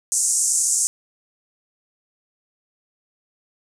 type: band-pass noise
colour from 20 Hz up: pink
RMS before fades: -20 dBFS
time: 0.12-0.87 s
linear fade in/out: 0 ms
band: 6400 to 9400 Hz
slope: 48 dB/octave
effects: none